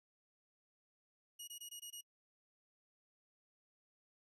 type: tone bursts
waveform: 15% pulse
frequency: 2890 Hz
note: F#7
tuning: 41 cents flat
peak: -40 dBFS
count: 6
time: 1.39-2.012 s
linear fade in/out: 10 ms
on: 87 ms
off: 20 ms
effects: noise-tail reverb RT60 0.1 s tail -26 dB re dry + resampled to 32000 Hz